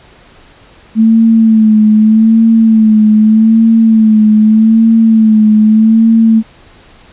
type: tone with vibrato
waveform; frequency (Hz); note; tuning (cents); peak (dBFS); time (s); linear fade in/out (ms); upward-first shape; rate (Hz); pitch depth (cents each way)
sine; 220; A3; 0; -3; 0.95-6.43; 50; sine; 0.82; 48
effects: pink hiss -41 dBFS RMS until 7.12 s + resampled to 8000 Hz